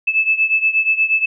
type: beating tone pair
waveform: sine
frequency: 2615 / 2623.4 Hz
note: E7 / E7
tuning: -15 / -9 cents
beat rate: 8.4 Hz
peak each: -15 / -18 dBFS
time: 0.07-1.26 s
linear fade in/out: 10 ms
effects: none